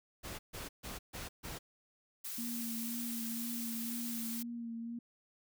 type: noise bursts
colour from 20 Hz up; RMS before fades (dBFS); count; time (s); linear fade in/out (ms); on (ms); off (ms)
pink; -44; 5; 0.23-1.59; 20; 160; 140
type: noise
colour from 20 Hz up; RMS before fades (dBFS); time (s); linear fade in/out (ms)
blue; -42; 2.24-4.43; 10
type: tone with vibrato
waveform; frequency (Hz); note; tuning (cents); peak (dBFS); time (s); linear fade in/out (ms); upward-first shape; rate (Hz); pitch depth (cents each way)
sine; 233.1; A#3; 0; -39; 2.38-4.99; 5; sine; 2; 27
effects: none